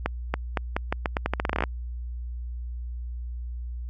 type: accelerating click train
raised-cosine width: 0.5 ms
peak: -9 dBFS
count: 18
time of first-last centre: 0.06-1.638 s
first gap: 280 ms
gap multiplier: 0.83
effects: added 60 Hz sine -31 dBFS peak until 3.89 s